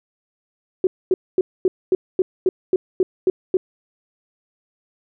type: tone bursts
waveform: sine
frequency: 371.7 Hz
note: F#4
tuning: 8 cents sharp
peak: -12 dBFS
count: 11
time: 0.84-3.57 s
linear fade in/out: 2 ms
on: 30 ms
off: 240 ms
effects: none